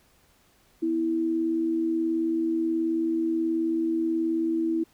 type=tone pair together; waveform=sine; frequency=248.9 / 327.5 Hz; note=B3 / E4; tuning=+14 / -11 cents; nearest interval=perfect fourth; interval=475 cents; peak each=-33 / -23 dBFS; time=0.82-4.84 s; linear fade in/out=10 ms; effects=pink hiss -62 dBFS RMS until 4.93 s